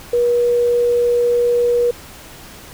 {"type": "tone with quantisation", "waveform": "sine", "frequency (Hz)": 480.8, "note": "B4", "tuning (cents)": -46, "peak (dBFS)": -12, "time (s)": [0.13, 1.91], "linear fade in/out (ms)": 5, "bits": 7, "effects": ["pink hiss -38 dBFS RMS until 2.73 s"]}